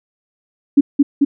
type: tone with echo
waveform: sine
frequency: 282.7 Hz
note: C#4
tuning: 34 cents sharp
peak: -4 dBFS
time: 0.77-0.81 s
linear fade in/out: 10 ms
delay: 220 ms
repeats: 2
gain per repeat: -2 dB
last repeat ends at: 1.25 s
effects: none